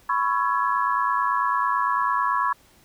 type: tone cluster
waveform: sine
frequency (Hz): 996 / 1105 / 1333 / 1682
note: B5 / C#6 / E6 / G#6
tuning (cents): +14 / -6 / +19 / +22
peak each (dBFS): -24 / -23 / -30 / -29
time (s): 0.09-2.53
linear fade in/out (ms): 5
effects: pink hiss -56 dBFS RMS until 2.84 s